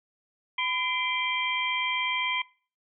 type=tone cluster; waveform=sine; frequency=1005 / 2058 / 2353 / 3174 Hz; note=B5 / C7 / D7 / G7; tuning=+30 / -29 / +3 / +21 cents; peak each=-31 dBFS; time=0.58-2.42 s; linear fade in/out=5 ms; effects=noise-tail reverb RT60 0.4 s tail -22 dB re dry